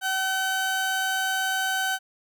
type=tone pair together; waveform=30% pulse; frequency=762 / 1524 Hz; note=G5 / G6; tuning=-49 / -49 cents; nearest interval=octave; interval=1200 cents; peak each=-25 dBFS; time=0.01-1.99 s; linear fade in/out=50 ms; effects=none